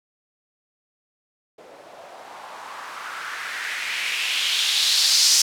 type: noise with low-pass filter sweep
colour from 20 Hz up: violet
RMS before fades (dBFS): -24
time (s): 1.58-5.42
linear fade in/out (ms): 5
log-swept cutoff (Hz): 500 to 5600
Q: 2.6
effects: none